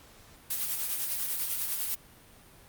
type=noise with tremolo; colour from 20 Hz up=blue; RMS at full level=-30 dBFS; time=0.5-1.95 s; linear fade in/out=5 ms; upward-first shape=sine; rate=10 Hz; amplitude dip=40%; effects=pink hiss -55 dBFS RMS until 2.68 s + Opus 48 kbps